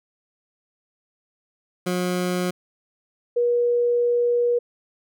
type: tone pair in turn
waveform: 20% pulse / sine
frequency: 180 / 480.5 Hz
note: F#3 / B4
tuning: -47 / -48 cents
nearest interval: octave + perfect fourth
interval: 1699 cents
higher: second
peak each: -17 dBFS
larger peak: neither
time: 1.86-2.51 / 3.36-4.59 s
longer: second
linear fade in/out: 10 ms
effects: none